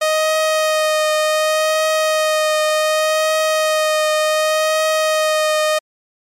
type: tone with vibrato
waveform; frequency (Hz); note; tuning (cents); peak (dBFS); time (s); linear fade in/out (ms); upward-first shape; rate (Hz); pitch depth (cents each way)
sawtooth; 622.3; D#5; 0; -10; 0.01-5.79; 10; triangle; 0.67; 18
effects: low-pass 12000 Hz 12 dB/octave + MP3 64 kbps